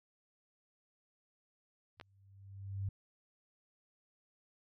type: tone with exponential growth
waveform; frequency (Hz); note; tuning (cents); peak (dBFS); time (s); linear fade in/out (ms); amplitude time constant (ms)
sine; 98; G2; 0; -33; 1.97-2.89; 5; 200
type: clicks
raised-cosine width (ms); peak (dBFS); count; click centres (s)
0.3; -32; 2; 1.999 / 2.012
effects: none